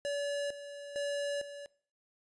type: tone with tremolo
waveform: square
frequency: 572 Hz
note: D5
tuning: 46 cents flat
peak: -33 dBFS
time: 0.05-1.66 s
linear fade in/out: 0 ms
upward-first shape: square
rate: 1.1 Hz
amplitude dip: 70%
effects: noise-tail reverb RT60 0.5 s tail -21 dB re dry + resampled to 22050 Hz